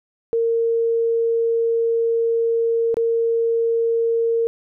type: tone with dropouts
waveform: sine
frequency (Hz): 460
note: A#4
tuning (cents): -23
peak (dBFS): -16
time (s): 0.33-4.47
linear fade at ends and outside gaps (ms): 0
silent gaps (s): 2.943-2.969
effects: none